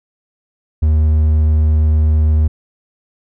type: tone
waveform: triangle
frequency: 77.2 Hz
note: D#2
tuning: 13 cents flat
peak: -7 dBFS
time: 0.82-2.48 s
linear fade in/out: 10 ms
effects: none